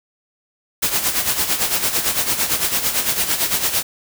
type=noise with tremolo; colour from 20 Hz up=white; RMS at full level=-17 dBFS; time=0.82-3.83 s; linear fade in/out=10 ms; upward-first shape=sine; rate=8.9 Hz; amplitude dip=65%; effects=none